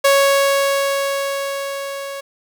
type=tone with level ramp; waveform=sawtooth; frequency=554.4 Hz; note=C#5; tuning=in tune; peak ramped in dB=-6 to -23 dBFS; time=0.04-2.21 s; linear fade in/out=10 ms; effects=none